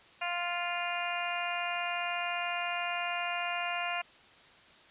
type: harmonic tone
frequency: 349.2 Hz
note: F4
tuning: in tune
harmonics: 2 / 3 / 4 / 5 / 6 / 7 / 8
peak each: -36 / -40 / -40 / -42 / -42 / -38 / -39 dBFS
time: 0.21-4.02 s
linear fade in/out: 10 ms
effects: white hiss -57 dBFS RMS until 4.9 s + resampled to 8000 Hz